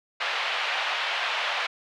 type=band-pass noise; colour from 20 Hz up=white; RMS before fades=-28 dBFS; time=0.2-1.67 s; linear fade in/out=10 ms; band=620 to 3300 Hz; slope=24 dB/octave; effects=none